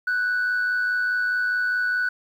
sine tone pair together, 1482 / 1586.8 Hz, F#6 / G6, +2 / +21 cents, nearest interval minor second, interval 119 cents, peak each -19 / -30 dBFS, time 0.07-2.09 s, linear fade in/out 5 ms, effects tanh soft clip ceiling -18 dBFS + 9-bit

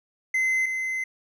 triangle tone pair in turn, 2056 / 2056 Hz, C7 / C7, -31 / -31 cents, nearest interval unison, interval 0 cents, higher neither, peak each -19 / -24 dBFS, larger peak first, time 0.34-0.66 / 0.66-1.04 s, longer second, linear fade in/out 5 ms, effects none

